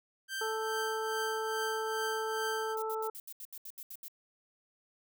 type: tone with tremolo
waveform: sawtooth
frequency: 1568 Hz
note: G6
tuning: in tune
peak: -31 dBFS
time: 0.28-2.76 s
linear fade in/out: 50 ms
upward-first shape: triangle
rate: 2.4 Hz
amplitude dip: 65%
type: harmonic tone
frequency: 440 Hz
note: A4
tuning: in tune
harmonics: 1 / 2 / 3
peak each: -35 / -38 / -40 dBFS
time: 0.41-3.1 s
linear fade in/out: 5 ms
type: noise bursts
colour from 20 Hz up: violet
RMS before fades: -45 dBFS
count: 11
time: 2.77-4.082 s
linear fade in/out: 2 ms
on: 52 ms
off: 74 ms
effects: none